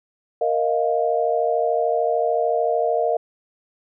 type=chord; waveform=sine; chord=Bb suspended fourth; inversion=none; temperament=equal with one note detuned; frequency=466.2 / 625.1 / 698.5 Hz; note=Bb4 / Eb5 / F5; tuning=0 / +8 / 0 cents; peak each=-22 dBFS; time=0.41-3.17 s; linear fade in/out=5 ms; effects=none